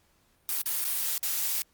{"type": "noise with dropouts", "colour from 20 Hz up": "blue", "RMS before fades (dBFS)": -29, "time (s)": [0.49, 1.62], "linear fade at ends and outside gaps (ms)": 1, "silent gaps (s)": [[0.618, 0.659], [0.844, 0.849], [1.18, 1.229]], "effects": ["pink hiss -67 dBFS RMS until 1.73 s", "Opus 48 kbps"]}